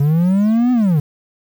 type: linear two-way sweep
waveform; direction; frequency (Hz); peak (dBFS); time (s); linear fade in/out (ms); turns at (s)
triangle; up then down; 138.2 to 254.1 to 139.3; -9; 0-1; 5; 0.72
effects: 7-bit